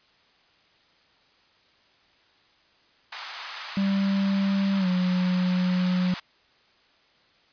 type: high-pass noise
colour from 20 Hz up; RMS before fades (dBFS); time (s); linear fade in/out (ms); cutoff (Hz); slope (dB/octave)
pink; -36; 3.12-6.2; 5; 900; 24
type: tone with pitch glide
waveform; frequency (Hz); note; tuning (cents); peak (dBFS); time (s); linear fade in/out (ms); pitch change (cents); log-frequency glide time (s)
triangle; 196 to 181.82; G3 to F#3; 0 to -30; -19; 3.77-6.14; 2; -130; 4.78-4.87
effects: white hiss -61 dBFS RMS until 7.52 s + resampled to 11025 Hz